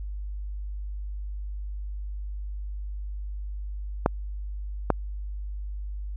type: clicks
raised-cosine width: 1 ms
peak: -5 dBFS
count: 2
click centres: 4.061 / 4.903 s
effects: added 50 Hz sine -31 dBFS peak until 6.16 s